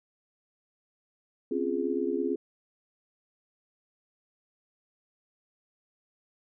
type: chord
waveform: sine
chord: Db major seventh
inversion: third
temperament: just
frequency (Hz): 259.9 / 277.2 / 346.5 / 415.8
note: C4 / Db4 / F4 / Ab4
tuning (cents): -11 / 0 / -14 / +2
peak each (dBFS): -33 / -34 / -31 / -31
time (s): 1.51-2.36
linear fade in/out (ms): 5
effects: none